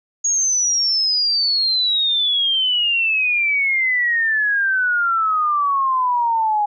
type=exponential sweep; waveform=sine; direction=down; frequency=6680 to 823 Hz; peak=-15 dBFS; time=0.24-6.66 s; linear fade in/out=10 ms; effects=none